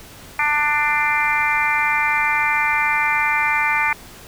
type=harmonic tone; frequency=296.9 Hz; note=D4; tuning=19 cents sharp; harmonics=3 / 4 / 5 / 6 / 7 / 8; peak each=-22 / -25 / -26 / -25 / -21 / -22 dBFS; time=0.39-3.93 s; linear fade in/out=2 ms; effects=pink hiss -41 dBFS RMS until 4.27 s